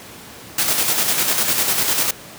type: noise with tremolo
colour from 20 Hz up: white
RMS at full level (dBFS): -17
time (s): 0.58-2.11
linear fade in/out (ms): 5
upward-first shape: square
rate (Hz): 10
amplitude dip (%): 40
effects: pink hiss -38 dBFS RMS until 2.38 s + high-pass 100 Hz 12 dB/octave